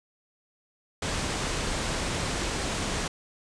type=low-pass noise; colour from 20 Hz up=pink; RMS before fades=-30 dBFS; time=1.02-3.08 s; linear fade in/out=5 ms; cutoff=9100 Hz; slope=48 dB/octave; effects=none